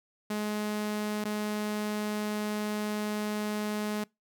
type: tone with dropouts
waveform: sawtooth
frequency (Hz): 210.7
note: G#3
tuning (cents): +25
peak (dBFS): -26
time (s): 0.3-4.04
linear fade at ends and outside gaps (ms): 5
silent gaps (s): 1.242-1.251
effects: noise-tail reverb RT60 0.2 s tail -24 dB re dry